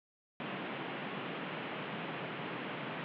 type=band-pass noise; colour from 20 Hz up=pink; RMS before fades=-41 dBFS; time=0.4-3.04 s; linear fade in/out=0 ms; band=140 to 3200 Hz; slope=48 dB/octave; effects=none